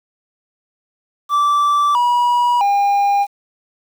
triangle tone with pitch steps, 1165 / 968.4 / 805 Hz, D6 / B5 / G5, -14 / -34 / +46 cents, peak -10 dBFS, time 1.29-3.27 s, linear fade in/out 50 ms, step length 660 ms, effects 7-bit

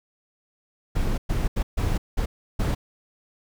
brown noise bursts at uneven times, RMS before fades -23 dBFS, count 6, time 0.95-1.18 / 1.29-1.48 / 1.56-1.63 / 1.77-1.98 / 2.17-2.26 / 2.59-2.75 s, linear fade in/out 10 ms, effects none

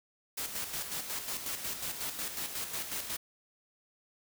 white noise with tremolo, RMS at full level -36 dBFS, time 0.37-3.17 s, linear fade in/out 10 ms, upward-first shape square, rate 5.5 Hz, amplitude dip 50%, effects none

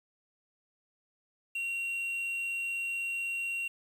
triangle tone with quantisation, 2748 Hz, F7, 29 cents flat, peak -30 dBFS, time 1.55-3.68 s, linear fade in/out 5 ms, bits 9, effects none

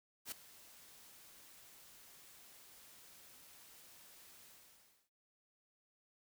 white noise with ADSR envelope, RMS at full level -42 dBFS, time 0.25-5.1 s, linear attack 69 ms, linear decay 4 ms, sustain -18 dB, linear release 660 ms, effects none

